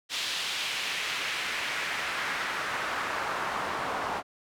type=noise with band-pass filter sweep; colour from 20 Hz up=pink; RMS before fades=-32 dBFS; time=0.09-4.23 s; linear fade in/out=50 ms; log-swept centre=3600 to 900 Hz; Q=1.4; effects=none